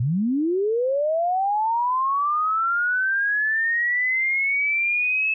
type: linear sweep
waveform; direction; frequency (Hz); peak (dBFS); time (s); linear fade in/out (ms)
sine; up; 110 to 2611; -19; 0-5.34; 5
effects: none